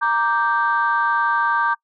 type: chord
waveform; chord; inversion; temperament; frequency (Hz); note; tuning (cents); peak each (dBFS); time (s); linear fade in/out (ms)
sine; G minor; first; equal; 932.3 / 1174.7 / 1568; Bb5 / D6 / G6; 0 / 0 / 0; -20; 0.01-1.75; 20
effects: noise-tail reverb RT60 0.1 s tail -25 dB re dry + tanh soft clip ceiling -8 dBFS